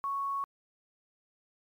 sine tone with quantisation, 1108.7 Hz, C#6, in tune, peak -30 dBFS, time 0.04-0.44 s, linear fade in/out 0 ms, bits 10, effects MP3 96 kbps

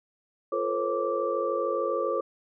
sine tone cluster, 347.8 / 438.9 / 486 / 539 / 1168 Hz, F4 / A4 / B4 / C#5 / D6, -7 / -4 / -28 / -49 / -10 cents, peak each -34 / -31 / -33 / -29 / -32 dBFS, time 0.52-2.21 s, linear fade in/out 5 ms, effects none

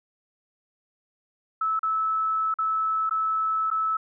sine tone with dropouts, 1305 Hz, E6, 18 cents flat, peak -22 dBFS, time 1.61-3.97 s, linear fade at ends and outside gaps 5 ms, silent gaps 1.793-1.83 / 2.541-2.586 / 3.095-3.109 / 3.703-3.712 s, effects none

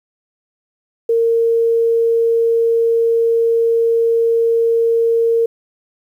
sine tone, 460 Hz, A#4, 23 cents flat, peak -11 dBFS, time 1.09-5.46 s, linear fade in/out 5 ms, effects 8-bit

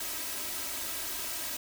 white noise with comb filter, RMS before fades -36 dBFS, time 0-1.57 s, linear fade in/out 5 ms, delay 3.1 ms, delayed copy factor +0.75, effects none

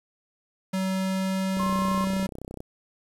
square tone with pitch glide, 189.5 to 191.59 Hz, F#3 to G3, +42 to -39 cents, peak -25 dBFS, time 0.73-2.27 s, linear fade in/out 10 ms, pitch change +19 cents, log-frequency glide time 0.9-2.1 s
click train, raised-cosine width 2 ms, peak -24 dBFS, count 34, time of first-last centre 1.57-2.604 s, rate 31.9 Hz
sine tone, 1063 Hz, C6, 27 cents sharp, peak -27 dBFS, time 1.59-2.05 s, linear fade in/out 10 ms
effects resampled to 32000 Hz + 8-bit

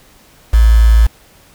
sine tone with quantisation, 55.8 Hz, A1, 25 cents sharp, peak -4 dBFS, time 0.53-1.07 s, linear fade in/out 10 ms, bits 4, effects pink hiss -46 dBFS RMS until 1.54 s

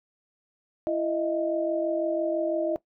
sine tone cluster, 335 / 619 / 665 Hz, E4 / D#5 / E5, +28 / -9 / +15 cents, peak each -28 / -26 / -34 dBFS, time 0.87-2.76 s, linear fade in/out 0 ms, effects noise-tail reverb RT60 0.1 s tail -18 dB re dry

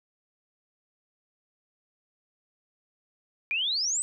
sine exponential sweep, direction up, 2349 to 8372 Hz, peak -25 dBFS, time 3.51-4.02 s, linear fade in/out 0 ms, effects none

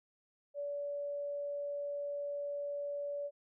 sine tone, 574 Hz, D5, 40 cents flat, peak -36 dBFS, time 0.54-3.31 s, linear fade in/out 50 ms, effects none

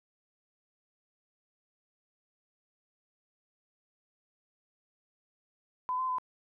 sine tone with pitch steps, 1008 / 1031 / 1012 Hz, B5 / C6 / B5, +35 / -26 / +42 cents, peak -29 dBFS, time 5.89-6.184 s, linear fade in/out 0 ms, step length 98 ms, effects none

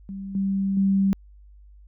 sine tone with level steps, 195 Hz, G3, 9 cents flat, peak -31 / -21 / -17 dBFS, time 0.09-1.13 s, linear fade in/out 0 ms, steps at 0.35 / 0.77 s, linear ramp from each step 2 ms, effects added 50 Hz sine -46 dBFS peak until 1.87 s

